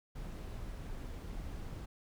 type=noise; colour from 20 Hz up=brown; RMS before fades=-43 dBFS; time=0.15-1.86 s; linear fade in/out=10 ms; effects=none